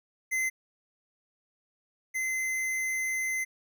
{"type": "tone pair in turn", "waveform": "square", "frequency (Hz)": [2058, 2058], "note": ["C7", "C7"], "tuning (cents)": [-29, -29], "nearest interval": "unison", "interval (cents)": 0, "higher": "neither", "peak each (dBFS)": [-27, -29], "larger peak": "first", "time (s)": [[0.31, 0.5], [2.14, 3.45]], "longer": "second", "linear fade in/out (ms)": 20, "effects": []}